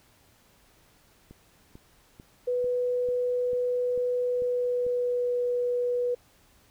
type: click train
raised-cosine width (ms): 3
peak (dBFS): -33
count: 9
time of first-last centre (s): 1.31-4.866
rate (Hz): 2.25
type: tone with pitch glide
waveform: sine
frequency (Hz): 493.9 to 489.1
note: B4 to B4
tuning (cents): 0 to -17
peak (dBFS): -24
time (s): 2.47-6.15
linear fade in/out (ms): 10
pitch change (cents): -17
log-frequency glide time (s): 4.23-5.42
effects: pink hiss -61 dBFS RMS until 6.7 s